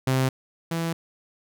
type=tone pair in turn; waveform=sawtooth; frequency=131.1 / 165.89 Hz; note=C3 / E3; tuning=+4 / +11 cents; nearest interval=major third; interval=407 cents; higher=second; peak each=-16 / -21 dBFS; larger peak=first; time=0.07-0.29 / 0.71-0.93 s; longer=neither; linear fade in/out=5 ms; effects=none